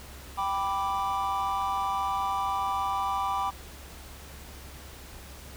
triangle chord, G major, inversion none, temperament equal, 784 / 987.8 / 1174.7 Hz, G5 / B5 / D6, 0 / 0 / 0 cents, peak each -29 dBFS, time 0.37-3.51 s, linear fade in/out 20 ms, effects added 68 Hz sine -46 dBFS peak until 5.56 s + pink hiss -47 dBFS RMS until 5.56 s

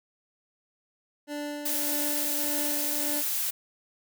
25% pulse tone with tremolo, 293.3 Hz, D4, 2 cents flat, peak -28 dBFS, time 1.27-3.23 s, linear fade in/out 50 ms, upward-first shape sine, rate 1.7 Hz, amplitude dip 40%
blue noise, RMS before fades -29 dBFS, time 1.65-3.51 s, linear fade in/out 10 ms
effects none

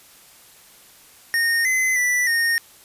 square tone with pitch steps, 1845 / 2040 / 1973 / 1846 Hz, A#6 / C7 / B6 / A#6, -18 / -44 / -2 / -17 cents, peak -18 dBFS, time 1.34-2.58 s, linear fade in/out 0 ms, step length 310 ms, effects white hiss -49 dBFS RMS until 2.84 s + resampled to 32000 Hz

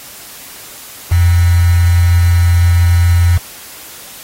sine tone with quantisation, 86.4 Hz, F2, 18 cents flat, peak -6 dBFS, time 1.11-3.38 s, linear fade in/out 10 ms, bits 4, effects white hiss -33 dBFS RMS until 4.23 s + AAC 48 kbps

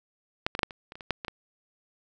clicks, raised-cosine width 0.3 ms, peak -9 / -15 / -11 / -7 / -25 / -26 / -27 / -25 / -9 / -19 / -17 dBFS, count 11, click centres 0.465 / 0.551 / 0.592 / 0.632 / 0.708 / 0.921 / 0.955 / 1.008 / 1.107 / 1.248 / 1.282 s, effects none

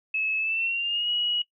sine tone with pitch glide, 2592 to 2909 Hz, E7 to F#7, -30 to -30 cents, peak -24 dBFS, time 0.14-1.42 s, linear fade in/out 5 ms, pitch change +200 cents, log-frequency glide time 0.38-1.1 s, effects noise-tail reverb RT60 0.1 s tail -18 dB re dry

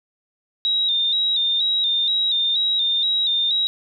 sine tone with vibrato, 3729 Hz, A#7, in tune, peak -17 dBFS, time 0.65-3.67 s, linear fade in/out 0 ms, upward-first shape square, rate 2.1 Hz, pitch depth 51 cents each way, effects none

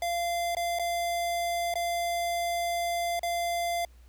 square tone with dropouts, 690 Hz, F5, 21 cents flat, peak -28 dBFS, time 0.02-3.85 s, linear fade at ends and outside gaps 2 ms, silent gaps 0.55-0.568 / 0.788-0.795 / 1.74-1.755 / 3.194-3.231 s, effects added 60 Hz sine -51 dBFS peak until 4.08 s + pink hiss -65 dBFS RMS until 4.08 s

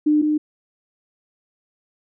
sine tone pair in turn, 301.1 / 303 Hz, D4 / D#4, +43 / -46 cents, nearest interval unison, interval 11 cents, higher second, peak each -13 / -16 dBFS, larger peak first, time 0.06-0.22 / 0.22-0.38 s, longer neither, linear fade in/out 10 ms, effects none

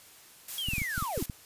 blue noise with tremolo, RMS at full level -36 dBFS, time 0.48-1.26 s, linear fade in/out 5 ms, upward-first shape triangle, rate 4.4 Hz, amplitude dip 55%
triangle linear sweep, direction down, 3332 to 220 Hz, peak -30 dBFS, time 0.58-1.23 s, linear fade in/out 2 ms
clicks, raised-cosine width 5 ms, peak -22 dBFS, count 9, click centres 0.686 / 0.735 / 0.782 / 0.818 / 0.979 / 1.025 / 1.177 / 1.226 / 1.298 s
effects white hiss -54 dBFS RMS until 1.45 s + resampled to 32000 Hz

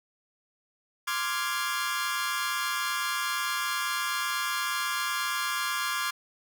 sawtooth chord, D half-diminished seventh, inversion third, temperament equal, 1046.5 / 1174.7 / 1396.9 / 1661.2 Hz, C6 / D6 / F6 / Ab6, 0 / 0 / 0 / 0 cents, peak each -30 dBFS, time 1.07-6.11 s, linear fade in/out 10 ms, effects none

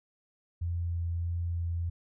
sine tone with vibrato, 85.4 Hz, F2, 38 cents flat, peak -29 dBFS, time 0.61-1.9 s, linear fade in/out 10 ms, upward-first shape sine, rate 1.6 Hz, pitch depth 10 cents each way, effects none

